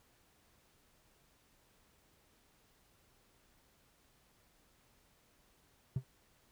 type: tone with exponential decay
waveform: triangle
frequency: 130.2 Hz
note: C3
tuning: 8 cents flat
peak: -25 dBFS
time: 5.96-6.04 s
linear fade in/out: 5 ms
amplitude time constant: 16 ms
effects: tanh soft clip ceiling -25 dBFS + pink hiss -70 dBFS RMS until 6.51 s